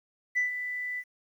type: tone with ADSR envelope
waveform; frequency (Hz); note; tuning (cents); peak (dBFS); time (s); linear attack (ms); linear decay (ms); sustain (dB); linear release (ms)
sine; 1987; B6; +10; -21; 0.35-1.04; 24; 130; -10; 55
effects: tanh soft clip ceiling -20 dBFS + 10-bit